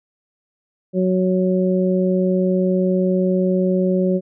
harmonic tone, 185 Hz, F#3, in tune, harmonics 1 / 2 / 3, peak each -17 / -20 / -22 dBFS, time 0.93-4.21 s, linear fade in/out 50 ms, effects none

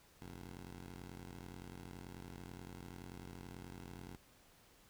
15% pulse ring-modulated tone, 89.4 Hz, F2, 41 cents sharp, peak -40 dBFS, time 0.21-4.17 s, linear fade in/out 10 ms, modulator 25.7 Hz, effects pink hiss -66 dBFS RMS until 4.89 s

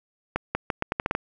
accelerating click train, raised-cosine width 0.5 ms, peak -9 dBFS, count 9, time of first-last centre 0.36-1.151 s, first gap 190 ms, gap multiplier 0.8, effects none

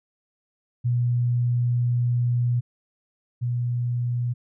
sine tone pair in turn, 121.4 / 121.4 Hz, B2 / B2, -29 / -29 cents, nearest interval unison, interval 0 cents, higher neither, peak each -19 / -22 dBFS, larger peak first, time 0.84-2.61 / 3.41-4.34 s, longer first, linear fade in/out 20 ms, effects none

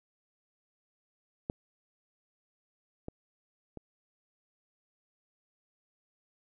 clicks, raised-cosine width 2 ms, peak -19 / -25 / -29 dBFS, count 3, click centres 1.499 / 3.084 / 3.773 s, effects none

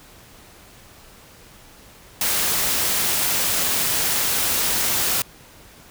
white noise, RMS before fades -21 dBFS, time 2.21-5.22 s, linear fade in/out 2 ms, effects pink hiss -47 dBFS RMS until 5.9 s

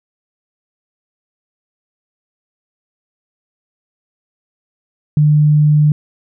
sine tone, 150 Hz, D3, 37 cents sharp, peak -7 dBFS, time 5.17-5.92 s, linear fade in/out 2 ms, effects none

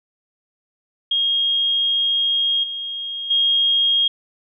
sine tone with level steps, 3253 Hz, G#7, 37 cents flat, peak -16 / -25 / -14 dBFS, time 1.11-4.08 s, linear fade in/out 5 ms, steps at 2.63 / 3.3 s, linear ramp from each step 10 ms, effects none

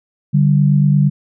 sine tone pair together, 145.76 / 194.4 Hz, D3 / G3, -13 / -14 cents, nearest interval perfect fourth, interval 499 cents, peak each -10 / -15 dBFS, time 0.33-1.1 s, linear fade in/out 20 ms, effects none

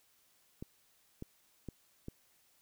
clicks, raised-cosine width 3 ms, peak -29 dBFS, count 4, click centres 0.625 / 1.224 / 1.687 / 2.084 s, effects white hiss -70 dBFS RMS until 2.61 s

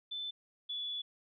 sine tone pair in turn, 3520 / 3432 Hz, A7 / A7, 0 / -44 cents, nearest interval unison, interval 44 cents, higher first, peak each -37 / -36 dBFS, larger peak second, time 0.11-0.31 / 0.69-1.02 s, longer second, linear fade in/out 10 ms, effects none

